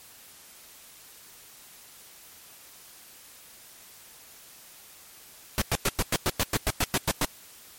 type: noise bursts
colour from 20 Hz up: pink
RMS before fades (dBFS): -24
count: 13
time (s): 5.58-7.248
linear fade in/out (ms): 0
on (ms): 36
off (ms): 100
effects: white hiss -50 dBFS RMS until 7.78 s + MP3 64 kbps